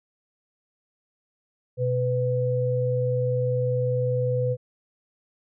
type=tone pair together; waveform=sine; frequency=124.89 / 499.9 Hz; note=B2 / B4; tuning=+20 / +21 cents; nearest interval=2 octaves; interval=2401 cents; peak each=-24 dBFS; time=1.77-4.57 s; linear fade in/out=50 ms; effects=none